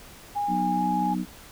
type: tone with pitch glide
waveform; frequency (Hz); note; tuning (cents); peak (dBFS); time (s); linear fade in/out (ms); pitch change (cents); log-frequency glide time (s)
sine; 819 to 832.4; G#5 to G#5; -24 to +4; -24; 0.35-1.15; 20; +28; 0.74-0.82
type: harmonic tone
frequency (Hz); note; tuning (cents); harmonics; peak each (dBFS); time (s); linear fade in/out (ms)
61.74; B1; 0; 3 / 4 / 5; -28 / -30 / -32; 0.47-1.26; 50
effects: pink hiss -47 dBFS RMS until 1.51 s